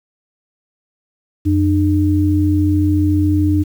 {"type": "tone pair together", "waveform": "sine", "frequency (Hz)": [90.2, 302.3], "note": ["F#2", "D#4"], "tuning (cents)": [-44, -50], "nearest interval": "octave + major sixth", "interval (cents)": 2094, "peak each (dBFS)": -14, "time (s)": [1.45, 3.64], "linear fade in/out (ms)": 20, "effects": ["7-bit"]}